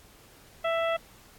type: harmonic tone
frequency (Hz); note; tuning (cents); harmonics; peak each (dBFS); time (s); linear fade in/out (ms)
662; E5; +7; 1 / 2 / 3 / 4 / 5; -26 / -32 / -36 / -38 / -40; 0.64-0.97; 10
effects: pink hiss -55 dBFS RMS until 1.38 s + AAC 64 kbps